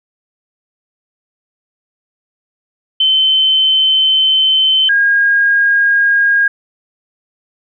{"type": "tone pair in turn", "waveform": "sine", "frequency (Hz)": [3073, 1627.9], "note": ["G7", "G#6"], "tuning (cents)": [-35, -35], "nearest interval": "major seventh", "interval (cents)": 1100, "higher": "first", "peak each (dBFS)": -8, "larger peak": "neither", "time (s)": [[3, 4.89], [4.89, 6.48]], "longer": "first", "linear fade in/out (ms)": 5, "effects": []}